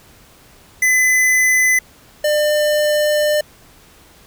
square tone pair in turn, 2016 / 599.4 Hz, B6 / D5, +35 / +35 cents, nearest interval octave + major sixth, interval 2100 cents, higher first, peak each -12 / -14 dBFS, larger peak first, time 0.82-1.79 / 2.24-3.41 s, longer second, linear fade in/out 5 ms, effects pink hiss -47 dBFS RMS until 4.26 s

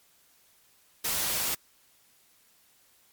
white noise, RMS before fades -29 dBFS, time 1.04-1.55 s, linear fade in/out 10 ms, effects white hiss -63 dBFS RMS until 3.12 s + MP3 96 kbps

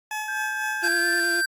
20% pulse tone with tremolo, 855 Hz, A5, 50 cents flat, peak -22 dBFS, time 0.11-0.88 s, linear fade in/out 2 ms, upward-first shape sine, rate 4 Hz, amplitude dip 45%
sine tone with pitch glide, 1585 to 1748.5 Hz, G6 to A6, +19 to -11 cents, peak -27 dBFS, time 0.28-1.2 s, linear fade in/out 5 ms, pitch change +170 cents, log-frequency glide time 0.79-1.08 s
35% pulse tone with vibrato, 343.9 Hz, F4, 27 cents flat, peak -27 dBFS, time 0.82-1.42 s, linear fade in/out 20 ms, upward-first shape triangle, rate 9.4 Hz, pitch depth 25 cents each way
square tone, 1568 Hz, G6, in tune, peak -22 dBFS, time 0.83-1.46 s, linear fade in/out 10 ms
effects AAC 64 kbps

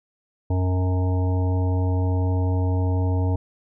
harmonic tone with a mistuned harmonic, 92 Hz, F#2, 9 cents flat, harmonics 1 / 3 / 5 / 7 / 9 / 10, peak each -19 / -29 / -33 / -36 / -38 / -39 dBFS, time 0.5-3.36 s, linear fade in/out 5 ms, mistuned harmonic 1, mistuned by -26 cents, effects none

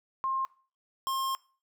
sine / square tone pair in turn, 1063 / 1067 Hz, C6 / C6, +27 / +34 cents, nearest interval unison, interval 7 cents, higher second, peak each -27 / -29 dBFS, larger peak first, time 0.24-0.45 / 1.07-1.35 s, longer second, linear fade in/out 0 ms, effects noise-tail reverb RT60 0.4 s tail -22 dB re dry

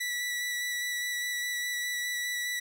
sawtooth tone with vibrato, 1957 Hz, B6, 16 cents flat, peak -27 dBFS, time 0-2.6 s, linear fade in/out 10 ms, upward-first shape square, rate 4.9 Hz, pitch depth 8 cents each way, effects none

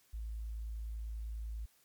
sine tone, 55 Hz, A1, in tune, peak -38 dBFS, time 0.13-1.66 s, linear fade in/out 10 ms, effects white hiss -69 dBFS RMS until 1.84 s + MP3 96 kbps

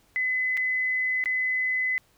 sine tone with dropouts, 2020 Hz, B6, 39 cents sharp, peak -23 dBFS, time 0.16-1.98 s, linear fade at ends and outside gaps 0 ms, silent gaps 0.57-0.574 / 1.24-1.258 s, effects pink hiss -63 dBFS RMS until 2.17 s

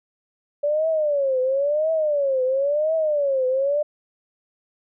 sine tone with vibrato, 574 Hz, D5, 40 cents flat, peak -18 dBFS, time 0.63-3.83 s, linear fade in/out 10 ms, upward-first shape triangle, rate 0.97 Hz, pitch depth 220 cents each way, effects none

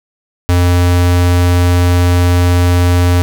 square tone, 88.4 Hz, F2, 22 cents sharp, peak -8 dBFS, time 0.49-3.22 s, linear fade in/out 0 ms, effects none

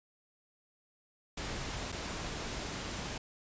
pink noise with dropouts, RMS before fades -39 dBFS, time 1.37-3.18 s, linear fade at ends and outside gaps 5 ms, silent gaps 1.92-1.924 s, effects resampled to 16000 Hz

